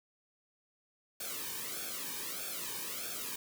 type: noise with flanger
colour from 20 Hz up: white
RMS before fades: -40 dBFS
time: 1.2-3.36 s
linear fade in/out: 5 ms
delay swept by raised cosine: 1 to 1.51 ms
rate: 1.6 Hz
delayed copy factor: -0.9
effects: none